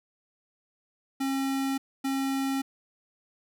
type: tone pair in turn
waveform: square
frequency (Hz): 270 / 270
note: C#4 / C#4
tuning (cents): -45 / -45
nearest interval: unison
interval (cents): 0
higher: neither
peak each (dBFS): -27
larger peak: neither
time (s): 1.2-1.78 / 2.04-2.62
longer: neither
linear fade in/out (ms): 10
effects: none